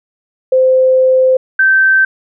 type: tone pair in turn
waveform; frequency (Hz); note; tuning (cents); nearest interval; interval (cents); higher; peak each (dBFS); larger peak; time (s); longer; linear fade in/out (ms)
sine; 518 / 1552.2; C5 / G6; -17 / -18; octave + perfect fifth; 1899; second; -6; neither; 0.52-1.37 / 1.59-2.05; first; 5
effects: none